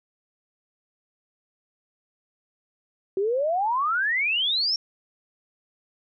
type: exponential sweep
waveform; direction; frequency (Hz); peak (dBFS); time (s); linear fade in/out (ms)
sine; up; 372.8 to 5588; -21; 3.17-4.76; 2
effects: none